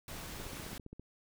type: noise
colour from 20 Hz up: pink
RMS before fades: -45 dBFS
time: 0.08-0.78 s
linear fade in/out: 2 ms
type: click train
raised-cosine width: 3 ms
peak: -34 dBFS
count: 10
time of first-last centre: 0.4-0.996 s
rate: 15.1 Hz
effects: none